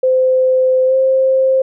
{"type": "tone with pitch glide", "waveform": "sine", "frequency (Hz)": [516, 527.1], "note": ["C5", "C5"], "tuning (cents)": [-24, 13], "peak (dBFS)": -9, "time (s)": [0.03, 1.62], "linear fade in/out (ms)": 5, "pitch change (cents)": 37, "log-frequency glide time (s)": [0.86, 0.95], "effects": []}